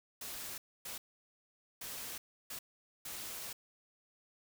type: noise bursts at uneven times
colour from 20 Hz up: white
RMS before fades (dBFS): -44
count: 5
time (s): 0.21-0.58 / 0.85-0.98 / 1.81-2.18 / 2.5-2.59 / 3.05-3.53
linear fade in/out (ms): 5
effects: none